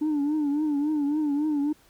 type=tone with vibrato; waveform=sine; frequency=296 Hz; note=D4; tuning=14 cents sharp; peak=-20 dBFS; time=0.01-1.73 s; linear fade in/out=10 ms; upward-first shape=triangle; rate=3.6 Hz; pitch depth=100 cents each way; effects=tanh soft clip ceiling -21 dBFS + pink hiss -59 dBFS RMS until 1.89 s